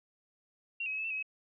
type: tone with pitch steps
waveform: sine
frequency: 2747 / 2545 / 2562 / 2601 / 2675 / 2545 / 2564 Hz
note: F7 / D#7 / E7 / E7 / E7 / D#7 / E7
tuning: -29 / +39 / -50 / -24 / +25 / +39 / -49 cents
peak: -33 dBFS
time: 0.8-1.227 s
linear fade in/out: 5 ms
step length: 61 ms
effects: none